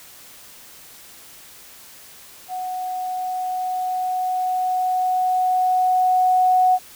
sine tone with level ramp, 738 Hz, F#5, 5 cents flat, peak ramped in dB -25 to -12 dBFS, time 2.48-6.79 s, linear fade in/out 50 ms, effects white hiss -44 dBFS RMS until 6.95 s

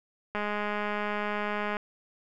click train, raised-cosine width 0.5 ms, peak -17 dBFS, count 296, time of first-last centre 0.35-1.768 s, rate 208 Hz, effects none

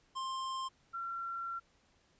square / sine tone pair in turn, 1054 / 1364 Hz, C6 / F6, +12 / -41 cents, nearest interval major third, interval 447 cents, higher second, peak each -37 / -37 dBFS, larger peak neither, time 0.15-0.69 / 0.93-1.6 s, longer second, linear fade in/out 20 ms, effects pink hiss -70 dBFS RMS until 2.19 s + resampled to 16000 Hz

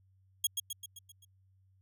15% pulse tone with echo, 3300 Hz, G#7, 12 cents flat, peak -19 dBFS, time 0.44-0.47 s, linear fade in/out 5 ms, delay 130 ms, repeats 6, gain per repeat -5 dB, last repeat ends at 1.25 s, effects added 95 Hz sine -64 dBFS peak until 1.81 s

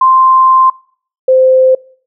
sine tone pair in turn, 1045 / 519 Hz, C6 / C5, -2 / -14 cents, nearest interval octave, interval 1212 cents, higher first, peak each -4 dBFS, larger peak neither, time 0.01-0.7 / 1.28-1.75 s, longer first, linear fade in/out 5 ms, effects noise-tail reverb RT60 0.5 s tail -23 dB re dry

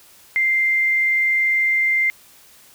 sine tone, 2093 Hz, C7, in tune, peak -15 dBFS, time 0.36-2.1 s, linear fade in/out 0 ms, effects white hiss -49 dBFS RMS until 2.74 s

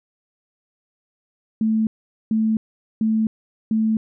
sine tone bursts, 220 Hz, A3, in tune, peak -16 dBFS, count 4, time 1.61-3.97 s, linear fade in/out 2 ms, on 260 ms, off 440 ms, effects none

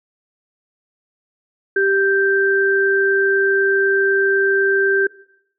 sine tone pair together, 392 / 1568 Hz, G4 / G6, 0 / 0 cents, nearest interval 2 octaves, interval 2400 cents, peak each -16 / -16 dBFS, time 1.76-5.07 s, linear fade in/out 5 ms, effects noise-tail reverb RT60 0.7 s tail -20 dB re dry

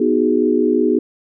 sine chord, G# minor seventh, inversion first, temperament equal, 246.9 / 311.1 / 370 / 415.3 Hz, B3 / D#4 / F#4 / G#4, 0 / 0 / 0 / 0 cents, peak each -18 dBFS, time 0-0.99 s, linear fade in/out 5 ms, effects none

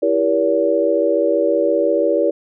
sine chord, E diminished seventh, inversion none, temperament just, 329.6 / 395.6 / 474.7 / 569.6 Hz, E4 / G4 / Bb4 / Db5, 0 / +16 / +31 / +47 cents, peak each -20 / -21 / -19 / -17 dBFS, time 0.02-2.31 s, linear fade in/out 10 ms, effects none

